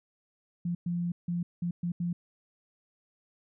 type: tone bursts at uneven times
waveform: sine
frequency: 173.5 Hz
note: F3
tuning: 11 cents flat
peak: -28 dBFS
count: 6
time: 0.65-0.75 / 0.86-1.12 / 1.28-1.43 / 1.62-1.71 / 1.83-1.92 / 2-2.13 s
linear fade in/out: 5 ms
effects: none